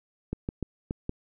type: clicks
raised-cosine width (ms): 3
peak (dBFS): -17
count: 5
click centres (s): 0.33 / 0.489 / 0.627 / 0.909 / 1.094
effects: none